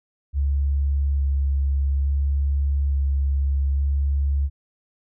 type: tone with vibrato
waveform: sine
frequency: 69.6 Hz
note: C#2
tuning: 8 cents sharp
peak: -18 dBFS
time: 0.33-4.5 s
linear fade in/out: 50 ms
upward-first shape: square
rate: 0.58 Hz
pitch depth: 11 cents each way
effects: none